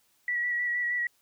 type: tone with vibrato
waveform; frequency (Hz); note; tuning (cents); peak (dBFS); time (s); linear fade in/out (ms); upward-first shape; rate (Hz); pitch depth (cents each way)
sine; 1937; B6; -34; -26; 0.28-1.07; 2; square; 6.4; 19
effects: white hiss -68 dBFS RMS until 1.21 s